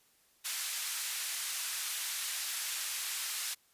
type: band-pass noise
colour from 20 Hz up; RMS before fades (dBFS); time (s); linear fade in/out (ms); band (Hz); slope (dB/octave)
white; -37; 0.44-3.55; 20; 1500 to 12000; 12
effects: white hiss -68 dBFS RMS until 3.73 s + resampled to 32000 Hz